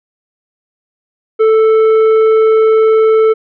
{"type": "tone with tanh clipping", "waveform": "sine", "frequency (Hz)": 440.3, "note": "A4", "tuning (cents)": 1, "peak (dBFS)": -7, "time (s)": [1.39, 3.34], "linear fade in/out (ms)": 20, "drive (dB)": 8, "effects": []}